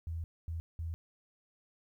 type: tone bursts at uneven times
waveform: sine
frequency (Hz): 82.41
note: E2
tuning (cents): 0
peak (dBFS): -35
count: 3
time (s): 0.07-0.24 / 0.48-0.6 / 0.79-0.94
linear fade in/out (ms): 0
effects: 12-bit